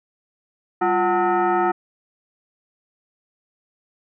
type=tone with frequency modulation; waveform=sine; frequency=196 Hz; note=G3; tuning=in tune; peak=-16 dBFS; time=0.81-1.72 s; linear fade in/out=10 ms; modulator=546 Hz; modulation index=2.1; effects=none